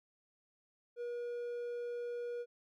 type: tone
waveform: triangle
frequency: 480 Hz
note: B4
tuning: 49 cents flat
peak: -36 dBFS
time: 0.96-2.46 s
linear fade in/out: 50 ms
effects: none